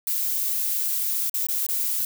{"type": "noise with dropouts", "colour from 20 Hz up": "violet", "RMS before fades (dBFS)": -25, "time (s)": [0.07, 2.05], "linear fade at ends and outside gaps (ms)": 2, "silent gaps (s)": [[1.297, 1.341], [1.468, 1.486], [1.666, 1.687]], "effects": []}